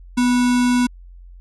sine tone with sample-and-hold, 246.9 Hz, B3, in tune, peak -13 dBFS, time 0.17-0.87 s, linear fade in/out 10 ms, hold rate 1225 Hz, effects added 44 Hz sine -38 dBFS peak until 1.4 s + resampled to 24000 Hz

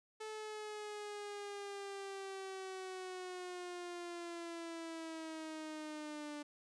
sawtooth linear sweep, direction down, 435.3 to 293.7 Hz, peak -40 dBFS, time 0.2-6.43 s, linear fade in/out 10 ms, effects resampled to 22050 Hz

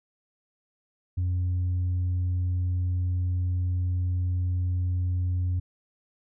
sine tone with tanh clipping, 90 Hz, F#2, 47 cents flat, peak -24 dBFS, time 1.17-5.6 s, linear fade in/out 10 ms, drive 1 dB, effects none

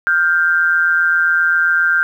sine tone pair together, 1404 / 1571.5 Hz, F6 / G6, +9 / +4 cents, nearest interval major second, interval 195 cents, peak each -14 dBFS, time 0.07-2.03 s, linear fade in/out 0 ms, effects 8-bit

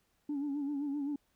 sine tone with vibrato, 285.5 Hz, D4, 49 cents flat, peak -31 dBFS, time 0.29-1.16 s, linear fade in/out 5 ms, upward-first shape sine, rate 7.7 Hz, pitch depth 68 cents each way, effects tanh soft clip ceiling -30 dBFS + pink hiss -75 dBFS RMS until 1.35 s

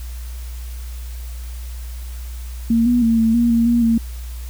sine tone with pitch steps, 229.7 / 243 / 228.1 / 224.9 / 236.4 / 231.2 / 237 / 228.6 Hz, A#3 / B3 / A#3 / A3 / A#3 / A#3 / A#3 / A#3, -25 / -28 / -37 / +38 / +24 / -14 / +29 / -34 cents, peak -12 dBFS, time 2.7-3.98 s, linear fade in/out 5 ms, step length 160 ms, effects added 60 Hz sine -27 dBFS peak until 4.49 s + white hiss -43 dBFS RMS until 4.49 s

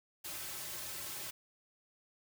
white noise with comb filter, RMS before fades -43 dBFS, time 0.24-1.31 s, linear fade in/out 10 ms, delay 4.2 ms, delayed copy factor -0.8, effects none

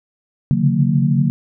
sine tone cluster, 136.6 / 142.7 / 149.7 / 180.8 / 227.6 Hz, C#3 / D3 / D3 / F#3 / A#3, -25 / -49 / +33 / -40 / -41 cents, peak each -19 dBFS, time 0.51-1.3 s, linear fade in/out 0 ms, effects none

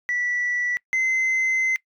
sine tone pair in turn, 1958 / 2060 Hz, B6 / C7, -15 / -28 cents, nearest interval minor second, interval 87 cents, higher second, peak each -20 / -16 dBFS, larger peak second, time 0.09-0.77 / 0.93-1.76 s, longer second, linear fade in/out 0 ms, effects noise-tail reverb RT60 0.1 s tail -24 dB re dry + tanh soft clip ceiling -18 dBFS

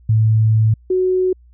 sine tone pair in turn, 110 / 370 Hz, A2 / F#4, 0 / 0 cents, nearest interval octave + major sixth, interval 2100 cents, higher second, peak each -10 / -13 dBFS, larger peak first, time 0.09-0.74 / 0.9-1.33 s, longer first, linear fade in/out 5 ms, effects added 60 Hz sine -44 dBFS peak until 1.53 s

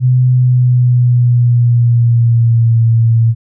sine tone with pitch glide, 126.5 to 114.67 Hz, B2 to A#2, +42 to -28 cents, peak -6 dBFS, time 0-3.35 s, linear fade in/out 50 ms, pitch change -170 cents, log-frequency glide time 0.27-2.81 s, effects none

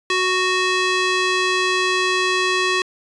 square tone with band-pass filter, 370 Hz, F#4, in tune, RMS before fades -19 dBFS, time 0.1-2.82 s, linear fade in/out 2 ms, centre 2700 Hz, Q 0.77, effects resampled to 22050 Hz

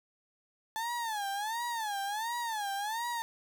35% pulse tone with vibrato, 870 Hz, A5, 20 cents flat, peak -31 dBFS, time 0.76-3.22 s, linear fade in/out 0 ms, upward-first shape sine, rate 1.4 Hz, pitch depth 170 cents each way, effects none

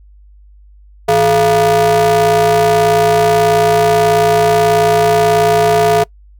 square ring-modulated tone, 132.2 Hz, C3, 18 cents sharp, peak -6 dBFS, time 1.08-6.04 s, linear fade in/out 10 ms, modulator 558 Hz, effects noise-tail reverb RT60 0.1 s tail -24 dB re dry + added 50 Hz sine -39 dBFS peak until 6.39 s

